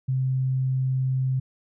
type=tone; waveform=sine; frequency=130.81 Hz; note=C3; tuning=in tune; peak=-21 dBFS; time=0.08-1.4 s; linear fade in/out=10 ms; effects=none